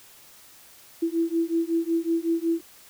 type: beating tone pair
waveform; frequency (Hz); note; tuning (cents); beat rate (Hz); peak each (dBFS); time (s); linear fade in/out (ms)
sine; 329.6 / 335; E4 / E4; 0 / +28; 5.4; -25; 1.02-2.61; 10
effects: white hiss -51 dBFS RMS until 2.89 s